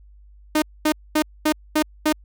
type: tone bursts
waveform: sawtooth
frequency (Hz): 307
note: D#4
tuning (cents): -23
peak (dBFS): -12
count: 6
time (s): 0.55-2.126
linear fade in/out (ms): 5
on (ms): 71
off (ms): 230
effects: added 50 Hz sine -45 dBFS peak until 2.24 s